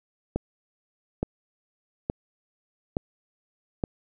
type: click train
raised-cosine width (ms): 2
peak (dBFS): -12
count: 5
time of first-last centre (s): 0.36-3.838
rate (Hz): 1.15
effects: none